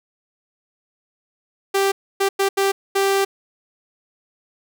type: tone bursts at uneven times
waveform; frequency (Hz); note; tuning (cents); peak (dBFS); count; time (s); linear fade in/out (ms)
sawtooth; 392.3; G4; +1; -12; 5; 1.74-1.92 / 2.2-2.29 / 2.39-2.49 / 2.57-2.72 / 2.95-3.25; 10
effects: none